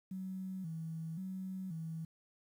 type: tone with vibrato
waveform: sine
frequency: 174.61 Hz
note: F3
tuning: in tune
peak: -39 dBFS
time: 0.11-2.05 s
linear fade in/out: 5 ms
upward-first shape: square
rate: 0.94 Hz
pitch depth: 130 cents each way
effects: 11-bit